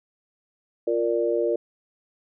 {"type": "chord", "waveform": "sine", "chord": "Bb major", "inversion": "second", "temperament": "equal", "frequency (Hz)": [349.2, 466.2, 587.3], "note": ["F4", "Bb4", "D5"], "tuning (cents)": [0, 0, 0], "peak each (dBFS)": [-25, -24, -26], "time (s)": [0.87, 1.56], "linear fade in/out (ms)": 5, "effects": []}